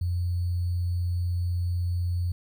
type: tone with sample-and-hold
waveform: sine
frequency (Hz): 88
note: F2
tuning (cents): +14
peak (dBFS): -24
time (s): 0.01-2.32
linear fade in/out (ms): 5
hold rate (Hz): 4410
effects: none